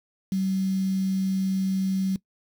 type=tone with quantisation; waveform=sine; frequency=190.8 Hz; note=G3; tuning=47 cents flat; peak=-22 dBFS; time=0.32-2.16 s; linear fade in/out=2 ms; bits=7; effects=noise-tail reverb RT60 0.1 s tail -20 dB re dry